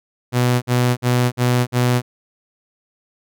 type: tone bursts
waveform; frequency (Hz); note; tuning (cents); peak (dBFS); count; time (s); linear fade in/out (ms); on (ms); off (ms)
sawtooth; 123.47; B2; 0; -10; 5; 0.32-2.02; 50; 300; 50
effects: none